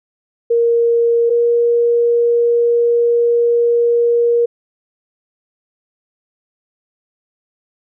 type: tone pair in turn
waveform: sine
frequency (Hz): 467.8 / 472.4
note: A#4 / A#4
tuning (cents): +6 / +23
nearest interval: unison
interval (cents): 17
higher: second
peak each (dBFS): -10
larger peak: neither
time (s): 0.5-1.3 / 1.3-4.46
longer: second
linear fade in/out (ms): 10
effects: none